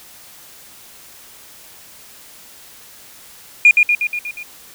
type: tone with echo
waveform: sine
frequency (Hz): 2428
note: D#7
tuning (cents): -43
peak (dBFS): -3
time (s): 3.65-3.71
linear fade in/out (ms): 2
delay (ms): 120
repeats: 6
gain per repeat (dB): -4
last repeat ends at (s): 4.43
effects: tanh soft clip ceiling 0 dBFS + white hiss -42 dBFS RMS until 4.74 s